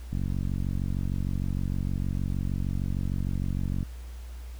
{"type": "click train", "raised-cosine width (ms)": 5, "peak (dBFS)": -18, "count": 173, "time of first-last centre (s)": [0.13, 3.829], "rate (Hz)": 46.5, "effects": ["added 60 Hz sine -37 dBFS peak until 4.59 s", "pink hiss -54 dBFS RMS until 4.59 s"]}